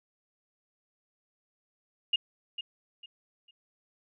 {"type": "tone with echo", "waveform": "sine", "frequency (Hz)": 2843, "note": "F7", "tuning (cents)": 30, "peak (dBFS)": -22, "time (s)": [2.13, 2.16], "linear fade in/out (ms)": 5, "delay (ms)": 450, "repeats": 3, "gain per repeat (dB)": -11, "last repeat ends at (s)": 3.51, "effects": []}